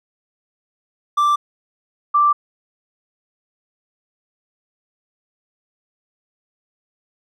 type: tone pair in turn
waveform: triangle / sine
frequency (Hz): 1174.7 / 1174.7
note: D6 / D6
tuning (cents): 0 / 0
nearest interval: unison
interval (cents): 0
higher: neither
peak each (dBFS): -11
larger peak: neither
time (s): 1.17-1.36 / 2.14-2.33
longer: neither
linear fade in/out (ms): 10
effects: none